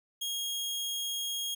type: tone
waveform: sawtooth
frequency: 3268 Hz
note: G#7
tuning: 29 cents flat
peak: -29 dBFS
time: 0.21-1.55 s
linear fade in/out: 10 ms
effects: none